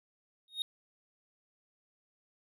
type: tone with exponential growth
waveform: triangle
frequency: 3727 Hz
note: A#7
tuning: 1 cent flat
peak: -26 dBFS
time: 0.48-0.62 s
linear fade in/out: 1 ms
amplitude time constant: 30 ms
effects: none